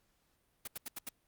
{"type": "noise bursts", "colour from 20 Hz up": "white", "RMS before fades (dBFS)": -41, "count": 5, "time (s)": [0.65, 1.091], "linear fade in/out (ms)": 5, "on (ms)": 25, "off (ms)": 79, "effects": ["pink hiss -75 dBFS RMS until 1.27 s", "Opus 48 kbps"]}